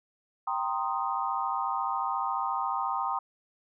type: chord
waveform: sine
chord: C minor seventh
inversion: second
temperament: equal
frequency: 784 / 932.3 / 1046.5 / 1244.5 Hz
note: G5 / Bb5 / C6 / Eb6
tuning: 0 / 0 / 0 / 0 cents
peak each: -33 dBFS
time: 0.47-3.19 s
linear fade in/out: 5 ms
effects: none